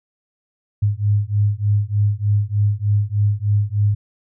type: beating tone pair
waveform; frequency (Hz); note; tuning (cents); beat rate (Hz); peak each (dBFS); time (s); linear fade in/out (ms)
sine; 101.7 / 105; G#2 / G#2; -36 / +19; 3.3; -18; 0.82-3.95; 10
effects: none